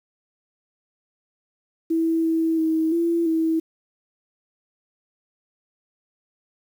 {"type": "tone with pitch steps", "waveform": "sine", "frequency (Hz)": [327.1, 325.2, 319.9, 337.2, 323.4], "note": ["E4", "E4", "D#4", "E4", "E4"], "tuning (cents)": [-13, -23, 48, 39, -33], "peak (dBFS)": -18, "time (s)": [1.9, 3.6], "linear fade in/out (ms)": 10, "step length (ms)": 340, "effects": ["8-bit"]}